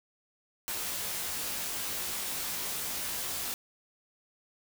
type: noise with comb filter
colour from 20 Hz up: white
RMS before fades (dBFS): -35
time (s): 0.68-3.54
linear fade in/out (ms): 0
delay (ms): 18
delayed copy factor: -0.8
effects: none